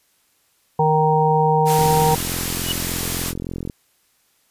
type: harmonic tone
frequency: 155.56 Hz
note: D#3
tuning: in tune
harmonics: 1 / 3 / 5 / 6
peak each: -19 / -19 / -19 / -19 dBFS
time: 0.79-2.15 s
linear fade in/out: 5 ms
type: noise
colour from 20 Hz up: white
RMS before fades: -25 dBFS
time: 1.65-3.34 s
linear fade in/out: 50 ms
type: click train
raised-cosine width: 3 ms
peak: -15 dBFS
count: 84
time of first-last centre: 1.79-3.698 s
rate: 43.5 Hz
type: tone with exponential growth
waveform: sine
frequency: 2939 Hz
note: F#7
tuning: 12 cents flat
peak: -17 dBFS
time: 2.59-2.72 s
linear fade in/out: 2 ms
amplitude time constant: 28 ms
effects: white hiss -62 dBFS RMS until 4.5 s + resampled to 32000 Hz